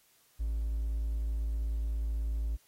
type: tone with hard clipping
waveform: triangle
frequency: 55 Hz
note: A1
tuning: in tune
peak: -30 dBFS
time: 0.39-2.57 s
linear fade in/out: 20 ms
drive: 4 dB
effects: white hiss -66 dBFS RMS until 2.67 s + AAC 48 kbps